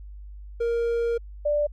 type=tone pair in turn; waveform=triangle / sine; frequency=467.6 / 589.1 Hz; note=A#4 / D5; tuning=+5 / +5 cents; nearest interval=major third; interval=400 cents; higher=second; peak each=-20 dBFS; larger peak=neither; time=0.6-1.18 / 1.45-1.67 s; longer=first; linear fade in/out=10 ms; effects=added 50 Hz sine -38 dBFS peak until 1.72 s